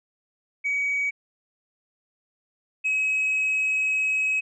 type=tone pair in turn; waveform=sine; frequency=2263 / 2553 Hz; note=C#7 / D#7; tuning=+35 / +44 cents; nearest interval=major second; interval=209 cents; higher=second; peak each=-21 / -19 dBFS; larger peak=second; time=0.64-1.11 / 2.84-4.41 s; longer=second; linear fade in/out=20 ms; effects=tanh soft clip ceiling -19 dBFS